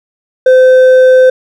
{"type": "tone with hard clipping", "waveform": "sine", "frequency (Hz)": 514, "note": "C5", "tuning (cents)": -31, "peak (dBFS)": -3, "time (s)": [0.46, 1.3], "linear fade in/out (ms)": 5, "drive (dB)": 4, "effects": []}